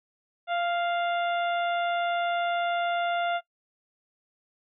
harmonic tone with a mistuned harmonic, 698.5 Hz, F5, in tune, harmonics 1 / 2 / 3 / 4 / 5, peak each -26 / -32 / -39 / -40 / -40 dBFS, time 0.47-3.41 s, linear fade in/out 50 ms, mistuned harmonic 1, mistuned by -16 cents, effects noise-tail reverb RT60 0.1 s tail -19 dB re dry

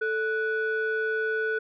sine tone pair together, 440 / 1480 Hz, A4 / F#6, 0 / 0 cents, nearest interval octave + major sixth, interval 2100 cents, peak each -26 dBFS, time 0.01-1.59 s, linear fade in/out 10 ms, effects tanh soft clip ceiling -20 dBFS

